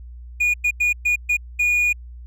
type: tone bursts at uneven times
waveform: triangle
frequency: 2446 Hz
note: D#7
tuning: 30 cents flat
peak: -14 dBFS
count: 6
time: 0.4-0.54 / 0.64-0.71 / 0.8-0.93 / 1.05-1.16 / 1.29-1.37 / 1.59-1.93 s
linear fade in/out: 10 ms
effects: added 60 Hz sine -35 dBFS peak until 2.26 s